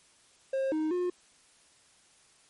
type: tone with pitch steps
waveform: triangle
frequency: 535 / 311.9 / 357.9 Hz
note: C5 / D#4 / F4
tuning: +38 / +4 / +42 cents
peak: -25 dBFS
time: 0.53-1.1 s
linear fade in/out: 5 ms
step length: 190 ms
effects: white hiss -62 dBFS RMS until 2.49 s + MP3 48 kbps